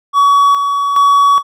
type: tone with tremolo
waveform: triangle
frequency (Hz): 1130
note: C#6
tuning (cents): +33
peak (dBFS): -4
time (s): 0.13-1.43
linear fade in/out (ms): 50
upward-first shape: square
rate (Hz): 1.2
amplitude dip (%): 50
effects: none